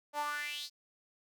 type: tone with high-pass filter sweep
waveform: sawtooth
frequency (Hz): 293.7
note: D4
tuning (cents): 0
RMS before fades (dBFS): -38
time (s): 0.13-0.7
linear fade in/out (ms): 50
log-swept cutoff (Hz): 690 to 4900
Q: 5.2
effects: none